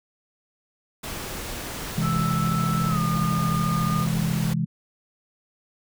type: noise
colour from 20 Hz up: pink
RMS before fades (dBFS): -33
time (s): 1.03-4.54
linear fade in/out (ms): 10
type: chord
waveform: sine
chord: C augmented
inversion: none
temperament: equal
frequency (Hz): 130.81 / 164.81 / 207.7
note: C3 / E3 / G#3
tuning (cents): 0 / 0 / 0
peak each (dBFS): -27 / -24 / -28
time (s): 1.96-4.66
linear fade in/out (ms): 20
type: tone with pitch glide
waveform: sine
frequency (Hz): 1318 to 1215.6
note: E6 to D#6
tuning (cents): -1 to -41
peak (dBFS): -27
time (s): 2.01-4.07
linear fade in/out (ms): 50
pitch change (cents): -140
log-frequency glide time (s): 2.88-3
effects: none